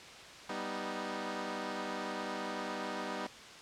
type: chord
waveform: 10% pulse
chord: G augmented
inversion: none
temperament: equal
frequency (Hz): 196 / 246.9 / 311.1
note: G3 / B3 / D#4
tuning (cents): 0 / 0 / 0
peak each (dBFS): -33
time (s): 0.49-3.27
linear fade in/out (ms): 5
effects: white hiss -50 dBFS RMS until 3.61 s + low-pass 5000 Hz 12 dB/octave